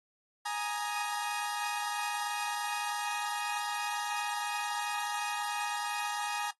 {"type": "chord", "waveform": "sawtooth", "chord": "Ab suspended second", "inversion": "none", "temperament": "equal with one note detuned", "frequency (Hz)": [830.6, 939.9, 1244.5], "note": ["Ab5", "Bb5", "Eb6"], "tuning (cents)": [0, 14, 0], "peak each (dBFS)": [-32, -34, -36], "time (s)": [0.45, 6.51], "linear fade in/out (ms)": 10, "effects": ["noise-tail reverb RT60 0.1 s tail -17 dB re dry", "AAC 32 kbps"]}